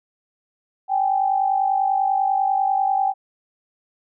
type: tone pair together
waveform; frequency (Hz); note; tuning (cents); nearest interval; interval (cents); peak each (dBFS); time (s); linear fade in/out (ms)
sine; 775 / 825.1; G5 / G#5; -20 / -12; minor second; 108; -18 / -23; 0.88-3.14; 50
effects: none